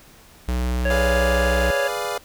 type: tone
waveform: square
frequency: 61.74 Hz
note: B1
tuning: in tune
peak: -21 dBFS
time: 0.48-1.71 s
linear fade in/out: 5 ms
type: harmonic tone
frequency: 554.4 Hz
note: C#5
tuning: in tune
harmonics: 1 / 3 / 5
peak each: -21 / -25 / -34 dBFS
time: 0.85-1.88 s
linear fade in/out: 5 ms
type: chord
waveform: 25% pulse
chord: G# diminished seventh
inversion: none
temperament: equal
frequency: 415.3 / 493.9 / 587.3 / 698.5 Hz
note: G#4 / B4 / D5 / F5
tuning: 0 / 0 / 0 / 0 cents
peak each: -26 dBFS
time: 0.9-2.18 s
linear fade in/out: 5 ms
effects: pink hiss -49 dBFS RMS until 2.24 s